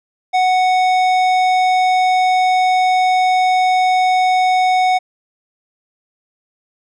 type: tone with tanh clipping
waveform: sine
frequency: 740 Hz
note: F#5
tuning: in tune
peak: -13 dBFS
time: 0.33-4.99 s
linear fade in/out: 20 ms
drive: 14 dB
effects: none